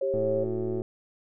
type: tone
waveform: sine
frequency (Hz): 543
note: C#5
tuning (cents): -36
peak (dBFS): -26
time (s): 0.01-0.44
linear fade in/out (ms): 5
type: tone with pitch glide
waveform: sine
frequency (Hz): 392 to 367.9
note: G4 to F#4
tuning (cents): 0 to -10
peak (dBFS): -29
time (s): 0.02-0.82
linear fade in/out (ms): 10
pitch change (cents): -110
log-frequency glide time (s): 0.38-0.5
type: click train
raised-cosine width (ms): 2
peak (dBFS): -22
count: 75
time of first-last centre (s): 0.14-0.819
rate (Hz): 109
effects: none